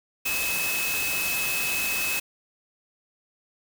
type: tone in noise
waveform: sine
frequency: 2582 Hz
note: E7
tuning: 37 cents flat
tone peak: -27 dBFS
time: 0.25-2.2 s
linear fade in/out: 10 ms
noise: white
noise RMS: -29 dBFS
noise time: 0.25-2.2 s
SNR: -1 dB
effects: none